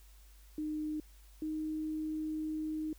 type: tone pair in turn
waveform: sine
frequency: 306 / 310.8 Hz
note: D#4 / D#4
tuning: -29 / -2 cents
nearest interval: unison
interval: 27 cents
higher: second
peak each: -34 / -34 dBFS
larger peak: neither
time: 0.58-1 / 1.42-2.93 s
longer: second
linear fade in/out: 2 ms
effects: added 50 Hz sine -55 dBFS peak until 2.98 s + white hiss -65 dBFS RMS until 2.98 s